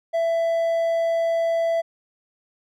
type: tone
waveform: triangle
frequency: 665 Hz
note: E5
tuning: 15 cents sharp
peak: -17 dBFS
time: 0.13-1.82 s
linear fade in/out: 20 ms
effects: none